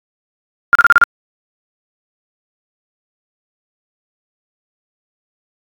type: tone bursts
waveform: sine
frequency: 1402 Hz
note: F6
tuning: 6 cents sharp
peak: -3 dBFS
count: 6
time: 0.73-1.037 s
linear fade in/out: 0 ms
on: 22 ms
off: 35 ms
effects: AAC 64 kbps